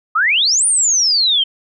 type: exponential two-way sweep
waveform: sine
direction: up then down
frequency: 1201 to 9490 to 3063 Hz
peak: -11 dBFS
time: 0.15-1.44 s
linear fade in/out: 10 ms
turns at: 0.66 s
effects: none